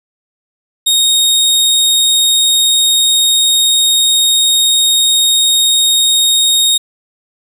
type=tone; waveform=sawtooth; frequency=3729 Hz; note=A#7; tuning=in tune; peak=-5 dBFS; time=0.86-6.78 s; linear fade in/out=10 ms; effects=resampled to 32000 Hz + 7-bit